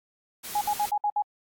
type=noise; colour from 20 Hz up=white; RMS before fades=-37 dBFS; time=0.43-0.91 s; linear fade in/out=20 ms
type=tone bursts; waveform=sine; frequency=830.6 Hz; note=G#5; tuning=in tune; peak=-22 dBFS; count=6; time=0.55-1.223 s; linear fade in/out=5 ms; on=63 ms; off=59 ms
effects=AAC 64 kbps